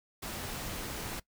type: noise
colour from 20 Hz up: pink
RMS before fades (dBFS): -39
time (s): 0.22-1.2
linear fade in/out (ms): 10
effects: noise-tail reverb RT60 0.1 s tail -20 dB re dry